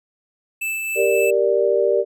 square tone with tremolo, 2637 Hz, E7, in tune, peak -22 dBFS, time 0.61-1.31 s, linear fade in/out 10 ms, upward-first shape triangle, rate 3.6 Hz, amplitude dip 30%
sine chord, G minor, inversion none, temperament equal, 392 / 466.2 / 587.3 Hz, G4 / Bb4 / D5, 0 / 0 / 0 cents, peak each -19 dBFS, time 0.95-2.05 s, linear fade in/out 50 ms
effects none

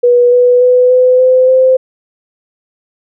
sine tone with pitch steps, 486.5 / 492.7 / 499 / 505.4 / 511.9 / 518.4 Hz, B4 / B4 / B4 / B4 / C5 / C5, -26 / -4 / +18 / +40 / -38 / -16 cents, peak -4 dBFS, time 0.03-1.77 s, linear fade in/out 10 ms, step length 290 ms, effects none

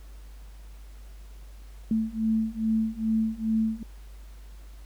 sine beating tone pair, 220 / 222.4 Hz, A3 / A3, 0 / +19 cents, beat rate 2.4 Hz, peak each -27 / -26 dBFS, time 1.91-3.83 s, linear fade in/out 2 ms, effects added 50 Hz sine -42 dBFS peak until 4.85 s + pink hiss -58 dBFS RMS until 4.85 s

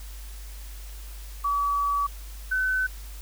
sine tone pair in turn, 1143 / 1516.1 Hz, D6 / F#6, -47 / +42 cents, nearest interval perfect fourth, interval 489 cents, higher second, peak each -22 dBFS, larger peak neither, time 1.44-2.07 / 2.51-2.87 s, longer first, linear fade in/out 10 ms, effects added 50 Hz sine -37 dBFS peak until 3.21 s + white hiss -48 dBFS RMS until 3.21 s

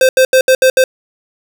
square tone bursts at uneven times, 520 Hz, C5, 11 cents flat, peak -6 dBFS, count 6, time 0.01-0.09 / 0.17-0.25 / 0.33-0.41 / 0.48-0.55 / 0.62-0.7 / 0.77-0.84 s, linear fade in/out 2 ms, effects none

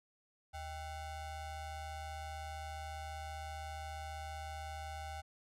square ring-modulated tone, 354.9 Hz, F4, 28 cents sharp, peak -40 dBFS, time 0.53-5.22 s, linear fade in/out 20 ms, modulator 432 Hz, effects low-pass 11000 Hz 12 dB/octave

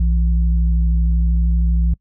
sine tone pair together, 60.2 / 167.83 Hz, B1 / E3, -44 / +31 cents, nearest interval octave + tritone, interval 1775 cents, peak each -13 / -23 dBFS, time 0-1.94 s, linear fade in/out 5 ms, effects noise-tail reverb RT60 0.1 s tail -23 dB re dry

